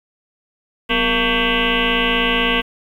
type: tone with frequency modulation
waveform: sine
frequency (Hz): 1568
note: G6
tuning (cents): 0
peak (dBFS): -14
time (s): 0.89-2.62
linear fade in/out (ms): 20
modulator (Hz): 220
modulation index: 7
effects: 8-bit